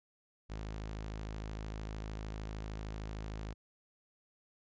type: tone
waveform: sawtooth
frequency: 53.2 Hz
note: G#1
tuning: 42 cents sharp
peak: -36 dBFS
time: 0.49-3.54 s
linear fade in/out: 20 ms
effects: resampled to 16000 Hz